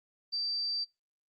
sine tone, 4665 Hz, D8, 12 cents flat, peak -30 dBFS, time 0.32-0.85 s, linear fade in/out 20 ms, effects noise-tail reverb RT60 0.2 s tail -21 dB re dry + Opus 32 kbps

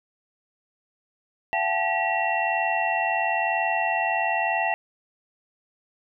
sine tone cluster, 680 / 761 / 863 / 1927 / 2720 Hz, F5 / F#5 / A5 / B6 / F7, -46 / +48 / -34 / -43 / -46 cents, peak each -28 dBFS, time 1.53-4.74 s, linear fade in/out 0 ms, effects none

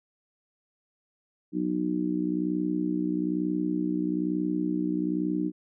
harmonic tone, 61.1 Hz, B1, 18 cents flat, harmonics 3 / 4 / 5 / 6, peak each -31 / -34 / -27 / -37 dBFS, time 1.52-5.52 s, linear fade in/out 50 ms, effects none

